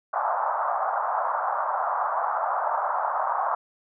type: band-pass noise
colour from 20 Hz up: pink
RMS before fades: -26 dBFS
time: 0.13-3.55 s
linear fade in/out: 5 ms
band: 660 to 1300 Hz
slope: 48 dB/octave
effects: none